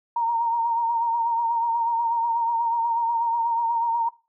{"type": "tone with vibrato", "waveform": "sine", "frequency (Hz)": 929, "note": "A#5", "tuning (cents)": -6, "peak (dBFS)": -20, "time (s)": [0.16, 4.09], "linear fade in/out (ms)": 5, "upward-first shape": "sine", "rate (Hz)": 8.2, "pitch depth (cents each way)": 38, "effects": ["noise-tail reverb RT60 0.3 s tail -20 dB re dry"]}